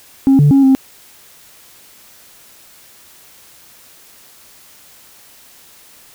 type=tone with pitch steps; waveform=sine; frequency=270.3 / 145.4 / 274.2 / 266.1 Hz; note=C#4 / D3 / C#4 / C4; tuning=-44 / -17 / -19 / +29 cents; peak=-4 dBFS; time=0.27-0.75 s; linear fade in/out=0 ms; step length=120 ms; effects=tanh soft clip ceiling -4 dBFS + white hiss -44 dBFS RMS until 6.14 s